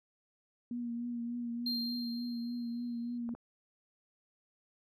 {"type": "tone with vibrato", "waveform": "sine", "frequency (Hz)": 238, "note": "A#3", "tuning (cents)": 36, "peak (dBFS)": -35, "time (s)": [0.71, 3.34], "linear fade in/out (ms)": 2, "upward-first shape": "triangle", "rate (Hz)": 3.4, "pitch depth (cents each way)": 33}
{"type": "tone with exponential decay", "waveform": "triangle", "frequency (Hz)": 4186, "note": "C8", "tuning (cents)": 0, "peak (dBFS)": -31, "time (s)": [1.66, 3.18], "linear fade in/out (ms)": 5, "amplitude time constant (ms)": 330}
{"type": "clicks", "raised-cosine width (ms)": 1, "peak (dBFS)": -35, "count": 2, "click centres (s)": [3.291, 3.35]}
{"effects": []}